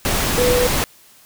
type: tone in noise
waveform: sine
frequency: 493.9 Hz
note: B4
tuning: in tune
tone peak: -15 dBFS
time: 0.38-0.67 s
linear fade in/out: 0 ms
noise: pink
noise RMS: -19 dBFS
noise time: 0.05-0.84 s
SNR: +1 dB
effects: white hiss -49 dBFS RMS until 1.25 s